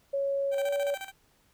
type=tone with pitch glide; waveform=sine; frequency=554.4 to 566.4 Hz; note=C#5 to C#5; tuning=0 to +37 cents; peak=-26 dBFS; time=0.13-0.95 s; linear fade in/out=10 ms; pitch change=+37 cents; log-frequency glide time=0.62-0.67 s
type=tone with tremolo; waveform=15% pulse; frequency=778 Hz; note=G5; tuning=13 cents flat; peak=-29 dBFS; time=0.51-1.12 s; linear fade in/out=50 ms; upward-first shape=square; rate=14 Hz; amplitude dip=75%
effects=pink hiss -66 dBFS RMS until 1.53 s